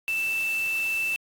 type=tone in noise; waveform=sine; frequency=2654 Hz; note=E7; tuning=11 cents sharp; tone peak=-24 dBFS; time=0.08-1.16 s; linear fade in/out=0 ms; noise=white; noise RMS=-40 dBFS; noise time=0.08-1.16 s; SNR=+13 dB; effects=AAC 64 kbps